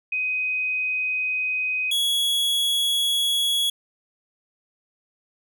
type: tone pair in turn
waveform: sine / 45% pulse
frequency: 2510 / 3350 Hz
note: D#7 / G#7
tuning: +15 / +14 cents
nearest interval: perfect fourth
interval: 499 cents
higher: second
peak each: -22 / -20 dBFS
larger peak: second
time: 0.12-1.91 / 1.91-3.7 s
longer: neither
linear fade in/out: 5 ms
effects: none